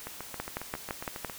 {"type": "two click trains", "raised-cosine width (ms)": 0.5, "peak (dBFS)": [-17, -22], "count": [6, 10], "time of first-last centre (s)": [[0.4, 1.247], [0.07, 1.298]], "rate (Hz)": [5.9, 7.33], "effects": ["white hiss -45 dBFS RMS until 1.38 s"]}